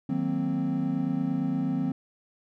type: chord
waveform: triangle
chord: C half-diminished seventh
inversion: first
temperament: equal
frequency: 155.56 / 185 / 233.1 / 261.6 Hz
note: Eb3 / Gb3 / Bb3 / C4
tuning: 0 / 0 / 0 / 0 cents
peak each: -30 / -30 / -31 / -26 dBFS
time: 0.09-1.92 s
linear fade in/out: 5 ms
effects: none